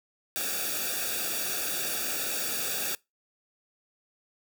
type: noise with comb filter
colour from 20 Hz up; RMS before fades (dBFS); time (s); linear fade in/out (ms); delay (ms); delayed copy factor
white; -31; 0.36-2.95; 0; 0.97; -1
effects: noise-tail reverb RT60 0.2 s tail -23 dB re dry